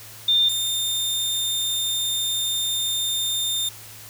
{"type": "tone pair in turn", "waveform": ["sine", "sawtooth"], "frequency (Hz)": [3610, 3623], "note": ["A7", "A7"], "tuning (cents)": [44, 50], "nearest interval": "unison", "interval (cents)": 6, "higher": "second", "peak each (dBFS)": [-15, -19], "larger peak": "first", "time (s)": [[0.28, 0.49], [0.49, 3.69]], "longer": "second", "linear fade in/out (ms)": 5, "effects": ["added 108 Hz sine -48 dBFS peak until 4.09 s", "white hiss -42 dBFS RMS until 4.09 s"]}